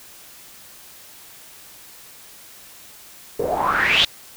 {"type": "noise with low-pass filter sweep", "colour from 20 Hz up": "white", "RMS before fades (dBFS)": -19, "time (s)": [3.39, 4.05], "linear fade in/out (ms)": 5, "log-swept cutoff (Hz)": [430, 3700], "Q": 7.4, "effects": ["white hiss -44 dBFS RMS until 4.36 s"]}